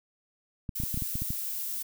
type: clicks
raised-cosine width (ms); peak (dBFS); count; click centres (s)
5; -21; 9; 0.692 / 0.801 / 0.836 / 0.943 / 0.975 / 1.022 / 1.155 / 1.22 / 1.305
type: noise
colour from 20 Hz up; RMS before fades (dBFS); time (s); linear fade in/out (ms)
violet; -34; 0.75-1.83; 10
effects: none